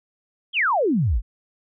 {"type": "exponential sweep", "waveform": "sine", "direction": "down", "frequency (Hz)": [3374, 40.42], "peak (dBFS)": -17, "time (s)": [0.53, 1.22], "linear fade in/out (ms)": 50, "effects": []}